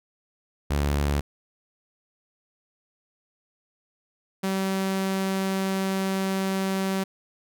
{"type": "tone pair in turn", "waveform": "sawtooth", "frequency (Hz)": [71.9, 191.95], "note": ["D2", "G3"], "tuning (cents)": [-36, -36], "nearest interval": "octave + perfect fourth", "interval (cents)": 1700, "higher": "second", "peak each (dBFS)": [-18, -20], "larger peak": "first", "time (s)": [[0.7, 1.21], [4.43, 7.04]], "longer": "second", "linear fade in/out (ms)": 10, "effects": []}